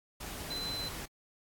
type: tone in noise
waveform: sine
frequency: 4041 Hz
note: B7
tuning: 39 cents sharp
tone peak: -36 dBFS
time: 0.5-0.89 s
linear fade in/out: 10 ms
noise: pink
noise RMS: -42 dBFS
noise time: 0.2-1.06 s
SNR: +3 dB
effects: AAC 64 kbps